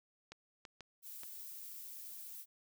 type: clicks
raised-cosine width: 0.2 ms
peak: -32 dBFS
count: 4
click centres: 0.32 / 0.652 / 0.807 / 1.234 s
type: noise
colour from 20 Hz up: violet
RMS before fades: -49 dBFS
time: 1.02-2.46 s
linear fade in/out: 50 ms
effects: none